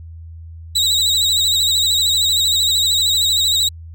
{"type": "tone with vibrato", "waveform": "35% pulse", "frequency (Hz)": 3849, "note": "B7", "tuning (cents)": -45, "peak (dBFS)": -12, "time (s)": [0.75, 3.69], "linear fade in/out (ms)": 10, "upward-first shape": "sine", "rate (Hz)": 13, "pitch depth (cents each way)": 64, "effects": ["added 82 Hz sine -32 dBFS peak until 3.94 s"]}